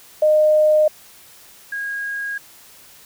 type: tone pair in turn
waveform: sine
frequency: 613 / 1636.5 Hz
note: D#5 / G#6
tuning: -26 / -26 cents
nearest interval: octave + perfect fourth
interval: 1700 cents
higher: second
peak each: -11 / -23 dBFS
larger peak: first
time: 0.22-0.88 / 1.72-2.38 s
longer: neither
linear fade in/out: 5 ms
effects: white hiss -46 dBFS RMS until 3.05 s